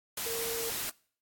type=tone in noise; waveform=sine; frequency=460 Hz; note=A#4; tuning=23 cents flat; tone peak=-35 dBFS; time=0.26-0.7 s; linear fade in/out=5 ms; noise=white; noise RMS=-35 dBFS; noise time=0.17-0.9 s; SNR=-3 dB; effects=noise-tail reverb RT60 0.5 s tail -24 dB re dry + AAC 64 kbps